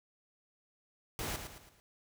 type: noise with echo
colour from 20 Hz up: pink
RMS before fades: -38 dBFS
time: 1.19-1.36 s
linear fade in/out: 0 ms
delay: 110 ms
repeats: 4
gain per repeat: -7 dB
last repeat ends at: 1.8 s
effects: none